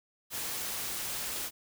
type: noise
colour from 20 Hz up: white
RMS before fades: -36 dBFS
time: 0.3-1.51 s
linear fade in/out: 50 ms
effects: none